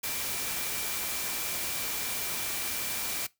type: tone in noise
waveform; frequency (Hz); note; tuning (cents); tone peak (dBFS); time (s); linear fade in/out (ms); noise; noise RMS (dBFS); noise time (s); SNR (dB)
sine; 2349; D7; 0; -44; 0.03-3.27; 10; white; -33; 0.03-3.27; -14
effects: noise-tail reverb RT60 0.2 s tail -21 dB re dry